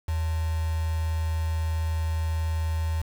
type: tone with quantisation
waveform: sine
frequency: 80.7 Hz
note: E2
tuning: 36 cents flat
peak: -24 dBFS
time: 0.08-3.02 s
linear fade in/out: 5 ms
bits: 6
effects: none